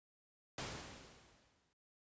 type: noise with exponential decay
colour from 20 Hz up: pink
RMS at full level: -41 dBFS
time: 0.58-1.73 s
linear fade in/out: 1 ms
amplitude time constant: 250 ms
effects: high-pass 60 Hz 12 dB/octave + resampled to 16000 Hz